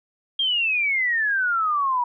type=exponential sweep; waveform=sine; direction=down; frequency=3247 to 955 Hz; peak=-19 dBFS; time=0.39-2.04 s; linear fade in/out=5 ms; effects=none